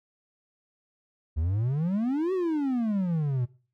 triangle exponential two-way sweep, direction up then down, 73.42 to 385.9 to 118.3 Hz, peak -22 dBFS, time 1.36-3.46 s, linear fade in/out 20 ms, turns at 2.33 s, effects noise-tail reverb RT60 0.4 s tail -20 dB re dry

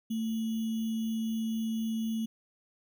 sine tone with sample-and-hold, 223 Hz, A3, 23 cents sharp, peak -29 dBFS, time 0.1-2.26 s, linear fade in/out 10 ms, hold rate 3150 Hz, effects none

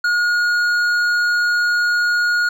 sine tone with hard clipping, 1437 Hz, F6, 49 cents sharp, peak -16 dBFS, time 0.04-2.49 s, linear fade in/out 5 ms, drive 7 dB, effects none

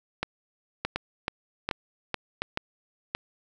two click trains, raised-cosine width 0.3 ms, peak -11 / -11 dBFS, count 5 / 5, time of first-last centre 0.23-3.15 / 0.85-2.574 s, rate 1.37 / 2.32 Hz, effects none

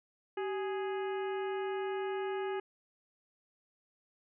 harmonic tone with a mistuned harmonic, 415.3 Hz, G#4, in tune, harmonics 1 / 2 / 3 / 4 / 5 / 6 / 7, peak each -34 / -41 / -47 / -47 / -52 / -54 / -54 dBFS, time 0.37-2.6 s, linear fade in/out 5 ms, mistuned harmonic 1, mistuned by -130 cents, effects none

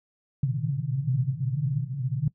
white band-pass noise, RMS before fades -27 dBFS, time 0.43-2.28 s, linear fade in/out 5 ms, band 120 to 150 Hz, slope 96 dB/octave, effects noise-tail reverb RT60 0.1 s tail -21 dB re dry

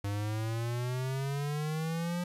square exponential sweep, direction up, 99.9 to 177.9 Hz, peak -32 dBFS, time 0.04-2.24 s, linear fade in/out 5 ms, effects resampled to 32000 Hz + 10-bit

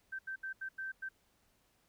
sine tone bursts at uneven times, 1556 Hz, G6, 13 cents flat, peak -38 dBFS, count 6, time 0.12-0.19 / 0.27-0.36 / 0.43-0.53 / 0.61-0.69 / 0.78-0.92 / 1.02-1.09 s, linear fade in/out 10 ms, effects pink hiss -73 dBFS RMS until 1.88 s

